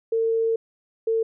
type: tone pair in turn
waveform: sine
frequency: 452.6 / 449.5 Hz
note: A4 / A4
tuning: +49 / +37 cents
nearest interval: unison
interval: 12 cents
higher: first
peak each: -19 dBFS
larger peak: neither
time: 0.12-0.56 / 1.07-1.23 s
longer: first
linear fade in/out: 5 ms
effects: none